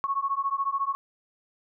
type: beating tone pair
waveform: sine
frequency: 1096 / 1110 Hz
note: C#6 / C#6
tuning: -20 / +2 cents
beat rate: 14 Hz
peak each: -28 / -28 dBFS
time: 0.04-0.95 s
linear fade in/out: 0 ms
effects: none